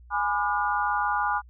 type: chord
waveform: sine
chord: G# diminished seventh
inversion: none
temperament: just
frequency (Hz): 830.6 / 996.7 / 1196.1 / 1435.3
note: G#5 / B5 / D6 / F6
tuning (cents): 0 / +16 / +31 / +47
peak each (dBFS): -27 / -29 / -29 / -29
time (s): 0.1-1.42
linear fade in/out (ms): 50
effects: added 60 Hz sine -47 dBFS peak until 1.49 s